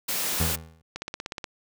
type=high-pass noise; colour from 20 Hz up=white; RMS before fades=-28 dBFS; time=0.08-0.56 s; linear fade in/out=10 ms; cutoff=130 Hz; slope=12 dB/octave
type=tone with exponential decay; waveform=25% pulse; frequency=80.7 Hz; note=E2; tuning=36 cents flat; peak=-18 dBFS; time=0.4-0.82 s; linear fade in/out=5 ms; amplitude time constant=91 ms
type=click train; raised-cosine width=0.2 ms; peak=-16 dBFS; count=9; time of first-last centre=0.96-1.442 s; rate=16.6 Hz
effects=none